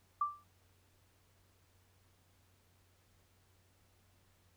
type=tone with exponential decay; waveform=sine; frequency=1174.7 Hz; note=D6; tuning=in tune; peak=-27 dBFS; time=0.21-0.44 s; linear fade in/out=5 ms; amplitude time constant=48 ms; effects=added 92 Hz sine -70 dBFS peak until 4.56 s + pink hiss -72 dBFS RMS until 4.56 s